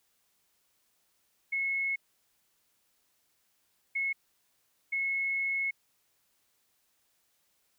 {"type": "tone bursts at uneven times", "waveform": "sine", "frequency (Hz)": 2183, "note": "C#7", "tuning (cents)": -27, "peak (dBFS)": -28, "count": 3, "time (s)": [[1.52, 1.96], [3.95, 4.13], [4.92, 5.71]], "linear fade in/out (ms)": 10, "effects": ["white hiss -73 dBFS RMS until 7.78 s"]}